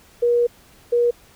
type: tone pair in turn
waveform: sine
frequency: 478.3 / 478.3 Hz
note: A#4 / A#4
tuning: +44 / +44 cents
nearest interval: unison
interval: 0 cents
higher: neither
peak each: -14 dBFS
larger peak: neither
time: 0.22-0.47 / 0.92-1.11 s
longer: first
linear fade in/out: 10 ms
effects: pink hiss -51 dBFS RMS until 1.35 s